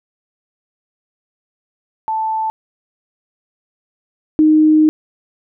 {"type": "tone pair in turn", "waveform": "sine", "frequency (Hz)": [880, 309.4], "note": ["A5", "D#4"], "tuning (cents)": [0, -10], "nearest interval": "octave + tritone", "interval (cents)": 1810, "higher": "first", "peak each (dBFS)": [-16, -7], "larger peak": "second", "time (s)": [[2.08, 2.5], [4.39, 4.89]], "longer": "second", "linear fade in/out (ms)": 0, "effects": []}